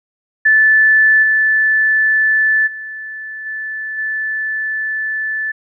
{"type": "tone with level steps", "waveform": "sine", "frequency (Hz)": 1748, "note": "A6", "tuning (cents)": -12, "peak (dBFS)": [-7, -10, -25, -21, -17], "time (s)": [0.45, 5.52], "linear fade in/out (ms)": 10, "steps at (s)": [1.22, 2.66, 3.45, 3.97], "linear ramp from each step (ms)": 20, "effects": []}